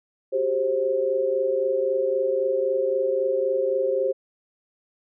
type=tone cluster; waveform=sine; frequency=376.3 / 400.1 / 530 Hz; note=F#4 / G4 / C5; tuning=+29 / +35 / +22 cents; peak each=-29 / -26 / -22 dBFS; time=0.32-4.13 s; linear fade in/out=20 ms; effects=none